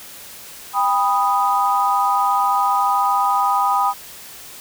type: chord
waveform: sine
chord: G augmented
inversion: none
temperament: equal with one note detuned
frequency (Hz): 798.2 / 987.8 / 1244.5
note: G5 / B5 / D#6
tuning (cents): +31 / 0 / 0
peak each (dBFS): -19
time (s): 0.73-3.94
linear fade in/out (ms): 50
effects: white hiss -38 dBFS RMS until 4.6 s